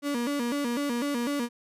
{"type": "tone with vibrato", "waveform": "35% pulse", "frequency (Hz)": 261.6, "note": "C4", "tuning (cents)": 0, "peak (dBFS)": -25, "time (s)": [0.02, 1.49], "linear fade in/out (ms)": 50, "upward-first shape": "square", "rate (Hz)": 4, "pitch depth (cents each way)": 160, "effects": ["resampled to 32000 Hz"]}